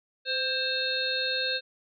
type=harmonic tone with a mistuned harmonic; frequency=529 Hz; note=C5; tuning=19 cents sharp; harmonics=1 / 3 / 5 / 7 / 8; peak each=-34 / -32 / -35 / -32 / -31 dBFS; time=0.25-1.61 s; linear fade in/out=50 ms; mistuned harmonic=1; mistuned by=-42 cents; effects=none